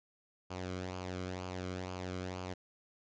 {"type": "tone with flanger", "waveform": "sawtooth", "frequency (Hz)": 91.6, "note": "F#2", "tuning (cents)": -17, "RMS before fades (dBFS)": -41, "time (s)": [0.5, 2.54], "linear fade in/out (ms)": 10, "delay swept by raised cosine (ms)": [0.52, 1.14], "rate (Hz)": 2.1, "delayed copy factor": -0.6, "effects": ["resampled to 16000 Hz"]}